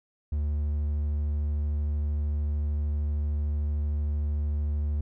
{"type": "tone", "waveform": "triangle", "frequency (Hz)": 73.9, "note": "D2", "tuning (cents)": 11, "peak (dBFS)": -23, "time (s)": [0.32, 5.01], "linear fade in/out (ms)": 5, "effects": []}